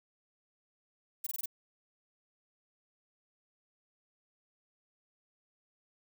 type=noise bursts; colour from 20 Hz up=violet; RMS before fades=-36 dBFS; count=5; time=1.24-1.458 s; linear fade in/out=5 ms; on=26 ms; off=22 ms; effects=none